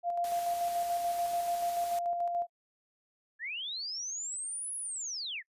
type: tone with tremolo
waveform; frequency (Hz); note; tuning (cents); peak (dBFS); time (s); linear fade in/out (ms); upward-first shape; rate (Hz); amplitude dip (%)
sine; 695; F5; -9; -28; 0.03-2.47; 50; square; 6.9; 35
type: noise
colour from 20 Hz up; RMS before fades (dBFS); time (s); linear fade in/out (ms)
white; -45; 0.24-1.99; 2
type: linear two-way sweep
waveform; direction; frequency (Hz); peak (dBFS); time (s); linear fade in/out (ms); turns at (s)
sine; up then down; 1661.2 to 10610 to 1661.2; -35; 3.39-5.43; 50; 4.76
effects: noise-tail reverb RT60 0.1 s tail -26 dB re dry + resampled to 32000 Hz